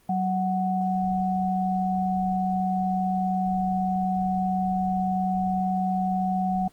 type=tone pair together; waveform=sine; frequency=187.9 / 741.7 Hz; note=F#3 / F#5; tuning=+27 / +4 cents; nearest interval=2 octaves; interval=2377 cents; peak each=-25 dBFS; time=0.09-6.68 s; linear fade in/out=5 ms; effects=pink hiss -60 dBFS RMS until 6.72 s + Opus 24 kbps